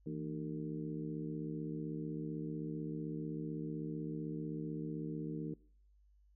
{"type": "harmonic tone with a mistuned harmonic", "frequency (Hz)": 75.8, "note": "D#2", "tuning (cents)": -45, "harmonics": [2, 3, 4, 5, 6], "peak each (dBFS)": [-42, -46, -43, -49, -49], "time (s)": [0.06, 5.54], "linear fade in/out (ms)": 5, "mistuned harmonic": 2, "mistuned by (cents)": 100, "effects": ["noise-tail reverb RT60 0.6 s tail -24 dB re dry", "added 50 Hz sine -64 dBFS peak until 6.35 s"]}